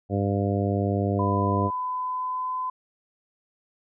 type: harmonic tone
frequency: 100 Hz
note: G2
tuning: 35 cents sharp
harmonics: 1 / 2 / 3 / 4 / 5 / 6 / 7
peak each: -25 / -28 / -30 / -31 / -32 / -33 / -33 dBFS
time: 0.09-1.71 s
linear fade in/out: 50 ms
type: tone with pitch glide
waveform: sine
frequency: 1000 to 1016.3 Hz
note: B5 to B5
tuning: +21 to +49 cents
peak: -26 dBFS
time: 1.19-2.7 s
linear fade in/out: 5 ms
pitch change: +28 cents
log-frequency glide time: 1.47-2.56 s
effects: none